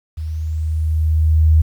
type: tone with level ramp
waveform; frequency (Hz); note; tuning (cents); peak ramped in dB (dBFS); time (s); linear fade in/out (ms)
sine; 78.7; D#2; +20; -22 to -7; 0.17-1.62; 10
effects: 8-bit